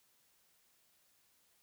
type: silence
effects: white hiss -72 dBFS RMS until 1.62 s